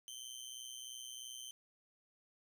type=tone with amplitude modulation; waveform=20% pulse; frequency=3096 Hz; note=G7; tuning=22 cents flat; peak=-38 dBFS; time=0.08-1.51 s; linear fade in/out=0 ms; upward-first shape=sine; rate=123 Hz; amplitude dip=75%; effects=none